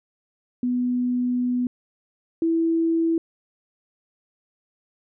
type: tone pair in turn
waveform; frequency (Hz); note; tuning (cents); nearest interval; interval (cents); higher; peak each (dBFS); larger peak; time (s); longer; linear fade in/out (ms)
sine; 247.4 / 329.3; B3 / E4; +3 / -2; perfect fourth; 495; second; -20 / -18; second; 0.63-1.67 / 2.42-3.18; first; 2
effects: none